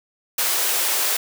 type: high-pass noise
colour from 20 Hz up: white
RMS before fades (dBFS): -21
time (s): 0.38-1.17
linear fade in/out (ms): 5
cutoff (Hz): 370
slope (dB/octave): 24
effects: none